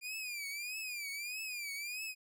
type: tone with vibrato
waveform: sawtooth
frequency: 2409 Hz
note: D7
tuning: 43 cents sharp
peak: -36 dBFS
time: 0.01-2.15 s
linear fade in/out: 50 ms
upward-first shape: triangle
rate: 1.6 Hz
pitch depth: 150 cents each way
effects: none